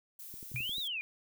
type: noise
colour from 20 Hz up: violet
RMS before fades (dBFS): -47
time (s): 0.19-0.88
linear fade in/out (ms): 5
type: click train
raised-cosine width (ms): 3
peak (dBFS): -38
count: 6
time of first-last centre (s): 0.34-0.782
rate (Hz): 11.3
type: tone with exponential decay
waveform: sine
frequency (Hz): 125.3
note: B2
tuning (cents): +25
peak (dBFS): -33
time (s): 0.54-0.7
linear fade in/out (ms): 5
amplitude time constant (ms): 34
type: exponential two-way sweep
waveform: sine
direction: up then down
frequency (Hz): 2349 to 3971 to 2349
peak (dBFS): -34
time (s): 0.56-1.01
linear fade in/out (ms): 0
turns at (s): 0.79
effects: none